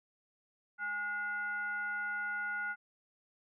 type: tone with frequency modulation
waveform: sine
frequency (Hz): 1440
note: F#6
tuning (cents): -47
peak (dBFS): -34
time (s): 0.78-2.76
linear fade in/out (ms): 50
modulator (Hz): 615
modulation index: 0.54
effects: none